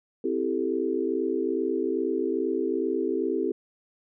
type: chord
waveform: sine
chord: A minor seventh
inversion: first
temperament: equal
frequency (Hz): 261.6 / 329.6 / 392 / 440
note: C4 / E4 / G4 / A4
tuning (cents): 0 / 0 / 0 / 0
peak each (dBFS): -31 / -29 / -28 / -31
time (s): 0.24-3.52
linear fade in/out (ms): 5
effects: none